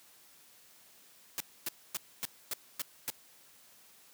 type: noise bursts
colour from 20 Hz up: white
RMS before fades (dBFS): -35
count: 7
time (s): 1.38-3.101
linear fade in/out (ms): 0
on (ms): 23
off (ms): 260
effects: white hiss -60 dBFS RMS until 4.13 s + high-pass 100 Hz 12 dB/octave